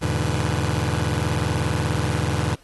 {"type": "chord", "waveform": "sawtooth", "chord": "E dominant seventh", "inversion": "none", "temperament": "just", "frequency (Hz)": [82.41, 103.01, 123.61, 148.33], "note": ["E2", "G#2", "B2", "D3"], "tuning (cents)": [0, -14, 2, 18], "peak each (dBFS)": -22, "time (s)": [0.01, 2.56], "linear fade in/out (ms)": 20, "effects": ["pink hiss -54 dBFS RMS until 2.63 s", "AAC 32 kbps"]}